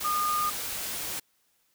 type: tone in noise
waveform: sine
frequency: 1219 Hz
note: D#6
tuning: 36 cents flat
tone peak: -25 dBFS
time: 0.04-0.5 s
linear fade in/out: 10 ms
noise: white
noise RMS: -34 dBFS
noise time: 0-1.2 s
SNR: +6 dB
effects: white hiss -70 dBFS RMS until 1.74 s